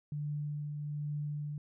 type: tone with tremolo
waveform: sine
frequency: 147.7 Hz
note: D3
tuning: 10 cents sharp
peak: -33 dBFS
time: 0.12-1.58 s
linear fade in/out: 2 ms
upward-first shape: triangle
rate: 1.2 Hz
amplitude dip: 35%
effects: none